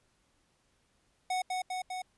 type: tone with echo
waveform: square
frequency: 739 Hz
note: F#5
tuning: 2 cents flat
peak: -30 dBFS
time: 1.3-1.42 s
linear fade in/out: 5 ms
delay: 200 ms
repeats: 3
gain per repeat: -2 dB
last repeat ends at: 2.02 s
effects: pink hiss -72 dBFS RMS until 2.17 s + resampled to 24000 Hz